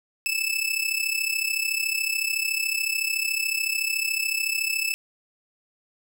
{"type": "tone with amplitude modulation", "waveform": "sawtooth", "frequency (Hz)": 2624, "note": "E7", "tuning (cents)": -9, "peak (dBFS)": -17, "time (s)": [0.26, 4.94], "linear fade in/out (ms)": 0, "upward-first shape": "sine", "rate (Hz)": 33.8, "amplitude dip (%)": 75, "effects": []}